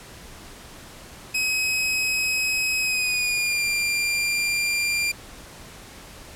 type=tone with pitch glide; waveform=sawtooth; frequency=2543 to 2386 Hz; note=D#7 to D7; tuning=+37 to +27 cents; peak=-18 dBFS; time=1.34-5.12 s; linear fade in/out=10 ms; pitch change=-110 cents; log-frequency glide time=2.81-3.63 s; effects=pink hiss -43 dBFS RMS until 6.35 s + low-pass 12000 Hz 12 dB/octave